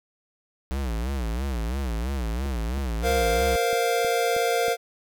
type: tone with vibrato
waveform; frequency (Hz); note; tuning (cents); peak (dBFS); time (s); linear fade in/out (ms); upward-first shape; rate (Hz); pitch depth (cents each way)
square; 61.74; B1; 0; -26; 0.71-3.56; 0; sine; 3; 210
type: click train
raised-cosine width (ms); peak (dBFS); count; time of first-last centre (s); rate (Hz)
2; -24; 8; 2.46-4.682; 3.15
type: chord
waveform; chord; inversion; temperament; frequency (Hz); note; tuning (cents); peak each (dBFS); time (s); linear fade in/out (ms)
square; Bb suspended second; none; equal; 466.2 / 523.3 / 698.5; Bb4 / C5 / F5; 0 / 0 / 0; -25 / -29 / -26; 3.02-4.77; 50
effects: none